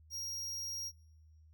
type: tone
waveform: 45% pulse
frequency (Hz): 5620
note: F8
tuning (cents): +10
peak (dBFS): -39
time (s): 0.1-0.92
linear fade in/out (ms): 50
effects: noise-tail reverb RT60 1.0 s tail -24 dB re dry + added 78 Hz sine -58 dBFS peak until 1.53 s